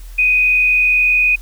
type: tone with frequency modulation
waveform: sine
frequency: 2489 Hz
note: D#7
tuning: in tune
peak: -10 dBFS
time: 0.18-1.36 s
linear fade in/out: 10 ms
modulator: 56.4 Hz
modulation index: 0.58
effects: added 41 Hz sine -30 dBFS peak until 1.41 s + white hiss -46 dBFS RMS until 1.41 s